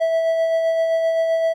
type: tone with tremolo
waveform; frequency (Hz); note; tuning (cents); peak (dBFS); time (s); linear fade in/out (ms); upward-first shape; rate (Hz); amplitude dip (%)
triangle; 655; E5; -11; -13; 0-1.54; 20; sine; 7.7; 30
effects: none